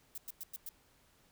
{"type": "noise bursts", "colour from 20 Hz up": "violet", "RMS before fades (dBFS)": -43, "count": 5, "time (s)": [0.15, 0.69], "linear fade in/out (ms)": 2, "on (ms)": 28, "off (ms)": 100, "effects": ["pink hiss -68 dBFS RMS until 1.31 s"]}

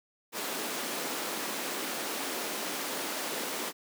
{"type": "high-pass noise", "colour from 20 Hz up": "pink", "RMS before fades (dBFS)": -35, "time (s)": [0.32, 3.73], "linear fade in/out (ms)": 50, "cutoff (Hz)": 250, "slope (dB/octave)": 24, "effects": []}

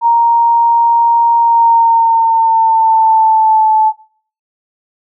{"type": "tone with pitch glide", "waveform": "sine", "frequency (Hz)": [933, 870.5], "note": ["A#5", "A5"], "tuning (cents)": [1, -19], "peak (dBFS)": -6, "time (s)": [0.01, 3.93], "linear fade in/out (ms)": 50, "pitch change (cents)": -120, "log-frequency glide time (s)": [1.38, 3.71], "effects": ["noise-tail reverb RT60 0.5 s tail -19 dB re dry"]}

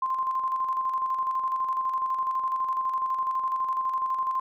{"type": "tone with tremolo", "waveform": "sine", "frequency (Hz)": 1046.5, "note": "C6", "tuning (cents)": 0, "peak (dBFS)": -23, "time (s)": [0.02, 4.4], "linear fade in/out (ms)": 5, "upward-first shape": "square", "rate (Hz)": 12, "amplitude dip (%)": 40, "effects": []}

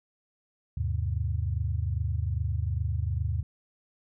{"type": "tone cluster", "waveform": "sine", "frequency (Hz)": [77.8, 100.3, 127.7], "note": ["D#2", "G2", "C3"], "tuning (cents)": [0, 40, -42], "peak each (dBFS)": [-29, -30, -34], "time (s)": [0.77, 3.43], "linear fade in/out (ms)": 5, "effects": []}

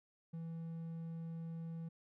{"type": "tone", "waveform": "triangle", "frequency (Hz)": 164.81, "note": "E3", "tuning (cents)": 0, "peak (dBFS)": -40, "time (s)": [0.33, 1.89], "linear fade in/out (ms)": 10, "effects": []}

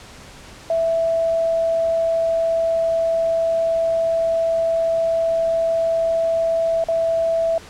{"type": "tone with dropouts", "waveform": "sine", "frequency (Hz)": 660, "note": "E5", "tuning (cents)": 2, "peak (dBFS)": -16, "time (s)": [0.7, 7.58], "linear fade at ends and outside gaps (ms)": 2, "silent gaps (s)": [6.84, 6.885], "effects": ["pink hiss -41 dBFS RMS until 7.69 s", "low-pass 8000 Hz 12 dB/octave"]}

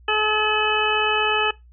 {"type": "harmonic tone", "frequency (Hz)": 428.2, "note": "A4", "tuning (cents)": -47, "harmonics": [1, 2, 3, 4, 6, 7], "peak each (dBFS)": [-25, -25, -25, -25, -25, -25], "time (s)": [0.08, 1.51], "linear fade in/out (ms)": 5, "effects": ["noise-tail reverb RT60 0.2 s tail -21 dB re dry", "added 60 Hz sine -46 dBFS peak until 1.72 s"]}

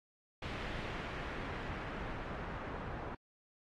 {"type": "noise with low-pass filter sweep", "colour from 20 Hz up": "pink", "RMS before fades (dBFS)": -42, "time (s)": [0.42, 3.15], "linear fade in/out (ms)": 5, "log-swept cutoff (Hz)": [2700, 1300], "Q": 1.1, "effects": ["AAC 48 kbps"]}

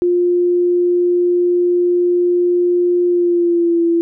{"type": "tone with pitch glide", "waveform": "sine", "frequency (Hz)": [353, 337.6], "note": ["F4", "E4"], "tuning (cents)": [19, 41], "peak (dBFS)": -11, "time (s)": [0.02, 4.01], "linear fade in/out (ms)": 0, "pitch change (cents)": -78, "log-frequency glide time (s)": [3.07, 3.82], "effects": []}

